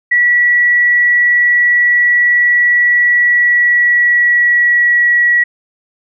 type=tone with pitch glide; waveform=sine; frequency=1941 to 1926.5 Hz; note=B6 to B6; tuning=-31 to -44 cents; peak=-7 dBFS; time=0.11-5.44 s; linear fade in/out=10 ms; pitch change=-13 cents; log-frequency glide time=3.1-5.11 s; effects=none